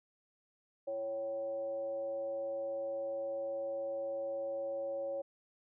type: tone with frequency modulation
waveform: sine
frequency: 554.4 Hz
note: C#5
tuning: in tune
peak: -35 dBFS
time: 0.87-5.22 s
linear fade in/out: 10 ms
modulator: 217 Hz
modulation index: 0.35
effects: none